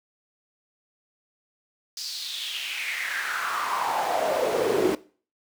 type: noise with high-pass filter sweep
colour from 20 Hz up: brown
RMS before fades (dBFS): -27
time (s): 1.97-4.95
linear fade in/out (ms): 2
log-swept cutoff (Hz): 5100 to 340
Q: 4.6
effects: noise-tail reverb RT60 0.4 s tail -19 dB re dry